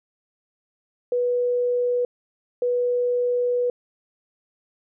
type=tone bursts at uneven times; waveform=sine; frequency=489.7 Hz; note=B4; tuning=15 cents flat; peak=-19 dBFS; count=2; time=1.12-2.05 / 2.62-3.7 s; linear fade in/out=2 ms; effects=none